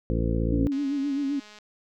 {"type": "harmonic tone", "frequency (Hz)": 56.6, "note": "A1", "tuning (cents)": 50, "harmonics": [1, 2, 3, 4, 5, 6, 8, 9], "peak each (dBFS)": [-26, -29, -31, -32, -33, -34, -35, -36], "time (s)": [0.1, 0.67], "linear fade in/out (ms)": 0}
{"type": "tone with vibrato", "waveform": "sine", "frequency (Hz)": 280, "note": "C#4", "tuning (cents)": 18, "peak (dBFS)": -24, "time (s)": [0.52, 1.4], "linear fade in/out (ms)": 10, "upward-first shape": "sine", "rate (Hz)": 7.7, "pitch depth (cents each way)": 64}
{"type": "click train", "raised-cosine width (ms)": 0.2, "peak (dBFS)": -31, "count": 183, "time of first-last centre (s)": [0.72, 1.587], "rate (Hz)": 210}
{"effects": []}